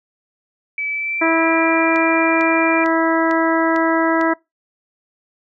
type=tone with pitch glide; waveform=sine; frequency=2300 to 2378 Hz; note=D7 to D7; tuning=-37 to +21 cents; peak=-20 dBFS; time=0.78-2.84 s; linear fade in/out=2 ms; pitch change=+58 cents; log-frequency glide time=0.88-1.42 s
type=harmonic tone; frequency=326.8 Hz; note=E4; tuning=15 cents flat; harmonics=1 / 2 / 3 / 4 / 5 / 6; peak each=-17 / -20 / -22 / -23 / -24 / -25 dBFS; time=1.21-4.34 s; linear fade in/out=10 ms
type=click train; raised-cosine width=0.2 ms; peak=-16 dBFS; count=6; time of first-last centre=1.96-4.212 s; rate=2.22 Hz
effects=noise-tail reverb RT60 0.2 s tail -24 dB re dry